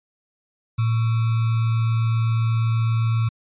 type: tone with sample-and-hold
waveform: sine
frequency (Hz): 113.5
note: A#2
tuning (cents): -46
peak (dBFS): -17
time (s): 0.78-3.29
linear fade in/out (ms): 10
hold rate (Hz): 1225
effects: resampled to 8000 Hz